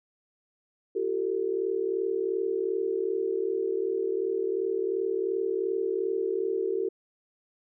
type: tone cluster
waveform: sine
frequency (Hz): 345.6 / 385.9 / 448.6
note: F4 / G4 / A4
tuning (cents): -18 / -27 / +34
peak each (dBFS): -34 / -28 / -30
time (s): 0.95-6.89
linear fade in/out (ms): 10
effects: none